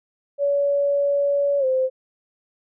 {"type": "tone with pitch glide", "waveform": "sine", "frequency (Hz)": [567, 519.9], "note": ["C#5", "C5"], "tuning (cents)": [39, -11], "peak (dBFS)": -17, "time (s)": [0.38, 1.9], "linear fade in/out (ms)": 50, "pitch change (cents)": -150, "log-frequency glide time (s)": [1.59, 1.65], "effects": []}